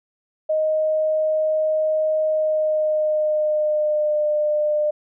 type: tone with pitch glide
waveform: sine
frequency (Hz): 623 to 601.4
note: D#5 to D5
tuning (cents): +2 to +41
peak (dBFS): -17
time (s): 0.49-4.91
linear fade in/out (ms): 10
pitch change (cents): -61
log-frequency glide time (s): 2.27-4.24
effects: none